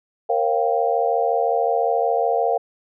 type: chord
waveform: sine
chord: G half-diminished seventh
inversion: first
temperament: equal with one note detuned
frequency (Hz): 466.2 / 540.1 / 698.5 / 784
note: Bb4 / Db5 / F5 / G5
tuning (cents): 0 / -45 / 0 / 0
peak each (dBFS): -22 / -24 / -21 / -24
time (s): 0.29-2.58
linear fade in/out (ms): 10
effects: none